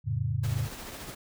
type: chord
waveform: sine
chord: F augmented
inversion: none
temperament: equal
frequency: 87.31 / 110 / 138.59 Hz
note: F2 / A2 / C#3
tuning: 0 / 0 / 0 cents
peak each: -34 / -29 / -31 dBFS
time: 0.04-0.69 s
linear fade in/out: 50 ms
type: noise with tremolo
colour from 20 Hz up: pink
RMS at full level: -40 dBFS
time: 0.43-1.15 s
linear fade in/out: 10 ms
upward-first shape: sine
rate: 14 Hz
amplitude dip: 35%
effects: none